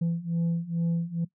sine beating tone pair, 167 / 169.3 Hz, E3 / E3, +23 / +46 cents, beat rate 2.3 Hz, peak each -27 / -25 dBFS, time 0.01-1.25 s, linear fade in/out 10 ms, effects noise-tail reverb RT60 0.1 s tail -18 dB re dry + tanh soft clip ceiling -22 dBFS

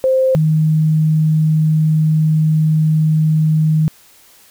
sine tone pair in turn, 523.3 / 156.21 Hz, C5 / D#3, 0 / +7 cents, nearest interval octave + major sixth, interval 2093 cents, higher first, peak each -10 dBFS, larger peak neither, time 0.04-0.35 / 0.35-3.88 s, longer second, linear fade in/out 0 ms, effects white hiss -47 dBFS RMS until 4.5 s

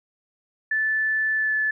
sine tone with pitch glide, 1750 to 1734.9 Hz, A6 to A6, -10 to -25 cents, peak -20 dBFS, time 0.71-1.71 s, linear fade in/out 5 ms, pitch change -15 cents, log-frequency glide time 1.35-1.55 s, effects none

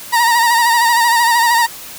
30% pulse tone with vibrato, 937 Hz, A#5, 9 cents sharp, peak -7 dBFS, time 0.12-1.67 s, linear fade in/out 20 ms, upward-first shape sine, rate 13 Hz, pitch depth 54 cents each way, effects white hiss -32 dBFS RMS until 1.98 s

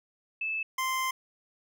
sine / 25% pulse tone pair in turn, 2621 / 1043.2 Hz, E7 / C6, -11 / -5 cents, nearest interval octave + major third, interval 1594 cents, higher first, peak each -29 / -24 dBFS, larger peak second, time 0.41-0.63 / 0.78-1.11 s, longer second, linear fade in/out 5 ms, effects none

